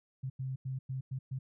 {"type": "tone bursts at uneven times", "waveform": "sine", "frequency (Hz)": 131.5, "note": "C3", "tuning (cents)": 9, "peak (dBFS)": -34, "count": 6, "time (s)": [[0.23, 0.3], [0.39, 0.56], [0.65, 0.79], [0.89, 1.01], [1.11, 1.19], [1.31, 1.39]], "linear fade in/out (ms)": 10, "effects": []}